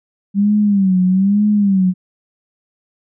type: tone with vibrato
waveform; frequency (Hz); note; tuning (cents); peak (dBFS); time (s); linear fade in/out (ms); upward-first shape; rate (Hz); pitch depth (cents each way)
sine; 196; G3; 0; -10; 0.34-1.94; 50; sine; 1.1; 120
effects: none